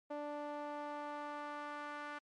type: tone with band-pass filter sweep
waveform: sawtooth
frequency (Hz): 293.7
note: D4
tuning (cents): 0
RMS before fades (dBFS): -44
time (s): 0.1-2.19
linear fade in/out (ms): 10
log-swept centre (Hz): 660 to 1400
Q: 1.8
effects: MP3 48 kbps